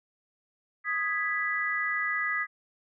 sine chord, G# minor, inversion second, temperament equal, 1244.5 / 1661.2 / 1975.5 Hz, D#6 / G#6 / B6, 0 / 0 / 0 cents, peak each -33 / -32 / -29 dBFS, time 0.84-2.47 s, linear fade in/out 50 ms, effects none

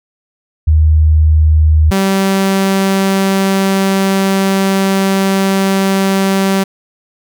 sine / sawtooth tone pair in turn, 77.78 / 193.63 Hz, D#2 / G3, 0 / -21 cents, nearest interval octave + major third, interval 1579 cents, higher second, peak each -5 / -6 dBFS, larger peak first, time 0.67-1.91 / 1.91-6.64 s, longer second, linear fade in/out 10 ms, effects none

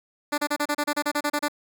10% pulse tone bursts, 293.8 Hz, D4, 1 cent sharp, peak -14 dBFS, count 13, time 0.32-1.484 s, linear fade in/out 10 ms, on 60 ms, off 32 ms, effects none

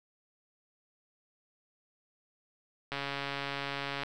click train, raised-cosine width 0.3 ms, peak -19 dBFS, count 157, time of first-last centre 2.92-4.034 s, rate 140 Hz, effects none

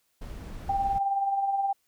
brown noise, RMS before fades -38 dBFS, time 0.21-0.99 s, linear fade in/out 10 ms
sine tone with tremolo, 790 Hz, G5, 13 cents sharp, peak -22 dBFS, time 0.69-1.73 s, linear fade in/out 5 ms, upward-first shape sine, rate 19 Hz, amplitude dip 45%
effects white hiss -72 dBFS RMS until 1.87 s

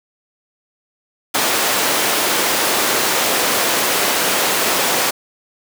pink high-pass noise, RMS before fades -17 dBFS, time 1.34-5.11 s, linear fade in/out 10 ms, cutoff 380 Hz, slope 12 dB/octave, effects none

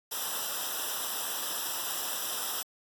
white noise with comb filter, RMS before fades -34 dBFS, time 0.11-2.63 s, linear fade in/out 10 ms, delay 0.45 ms, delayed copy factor -0.95, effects AAC 64 kbps

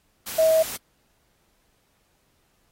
sine tone in noise, 641 Hz, E5, 49 cents flat, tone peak -15 dBFS, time 0.38-0.63 s, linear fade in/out 10 ms, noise white, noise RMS -33 dBFS, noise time 0.26-0.77 s, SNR +15 dB, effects pink hiss -67 dBFS RMS until 2.71 s + AAC 48 kbps

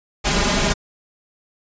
pink noise with comb filter, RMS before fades -18 dBFS, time 0.24-0.74 s, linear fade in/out 20 ms, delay 4.9 ms, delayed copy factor +0.85, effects resampled to 16000 Hz

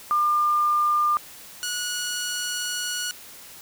sine / 10% pulse tone pair in turn, 1200 / 1459.1 Hz, D6 / F#6, +37 / -25 cents, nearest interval minor third, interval 338 cents, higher second, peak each -18 / -18 dBFS, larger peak neither, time 0.11-1.17 / 1.63-3.11 s, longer second, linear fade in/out 0 ms, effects white hiss -44 dBFS RMS until 3.61 s

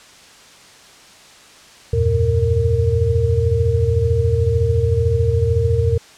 sine tone cluster, 81.1 / 94.8 / 116.8 / 461.2 Hz, E2 / F#2 / A#2 / A#4, -28 / +43 / +4 / -19 cents, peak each -19 dBFS, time 1.93-5.98 s, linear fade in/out 5 ms, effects white hiss -44 dBFS RMS until 6.17 s + low-pass 7000 Hz 12 dB/octave

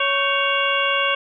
harmonic tone with a mistuned harmonic, 557 Hz, C#5, 8 cents sharp, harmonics 1 / 2 / 3 / 4 / 5 / 6, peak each -25 / -23 / -25 / -26 / -22 / -28 dBFS, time 0-1.15 s, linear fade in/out 5 ms, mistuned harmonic 3, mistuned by -130 cents, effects none

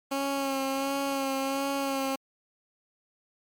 15% pulse tone with vibrato, 273.1 Hz, C#4, 26 cents flat, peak -21 dBFS, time 0.11-2.16 s, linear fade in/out 10 ms, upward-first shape sine, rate 1.4 Hz, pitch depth 26 cents each way, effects MP3 96 kbps

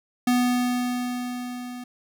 square tone with level ramp, 246.9 Hz, B3, in tune, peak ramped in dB -18 to -35 dBFS, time 0.27-1.84 s, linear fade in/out 5 ms, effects none

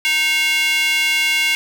square tone with high-pass filter, 310 Hz, D#4, 6 cents flat, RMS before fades -17 dBFS, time 0.05-1.55 s, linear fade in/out 0 ms, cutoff 2400 Hz, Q 5, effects none

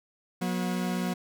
40% pulse tone pair together, 181.83 / 240.9 Hz, F#3 / B3, -30 / -43 cents, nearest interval perfect fourth, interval 487 cents, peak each -28 / -32 dBFS, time 0.41-1.14 s, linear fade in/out 10 ms, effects none

